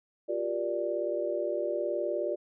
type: chord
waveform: sine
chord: G minor seventh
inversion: third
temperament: just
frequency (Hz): 352.8 / 392 / 470.4 / 588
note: F4 / G4 / Bb4 / D5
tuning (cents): +18 / 0 / +16 / +2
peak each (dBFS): -34 / -36 / -37 / -31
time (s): 0.28-2.36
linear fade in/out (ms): 20
effects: none